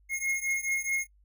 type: beating tone pair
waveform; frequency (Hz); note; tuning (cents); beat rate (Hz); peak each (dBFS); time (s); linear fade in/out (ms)
square; 2152 / 2156.7; C7 / C#7; +48 / -48; 4.7; -31 / -33; 0.09-1.07; 50
effects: noise-tail reverb RT60 0.1 s tail -22 dB re dry + added 50 Hz sine -59 dBFS peak until 1.24 s